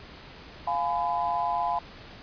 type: chord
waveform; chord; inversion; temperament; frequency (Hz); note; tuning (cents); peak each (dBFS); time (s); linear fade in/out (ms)
sine; F diminished; none; just; 698.5 / 838.1 / 1005.8; F5 / Ab5 / Cb6; 0 / +16 / +31; -29; 0.67-1.79; 5
effects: pink hiss -46 dBFS RMS until 2.22 s + resampled to 11025 Hz